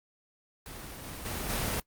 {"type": "noise with level steps", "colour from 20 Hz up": "pink", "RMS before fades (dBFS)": [-43, -41, -35, -31], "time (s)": [0.66, 1.8], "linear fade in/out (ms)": 2, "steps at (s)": [1.04, 1.25, 1.49], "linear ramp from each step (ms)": 2, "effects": ["noise-tail reverb RT60 0.1 s tail -24 dB re dry", "Opus 24 kbps"]}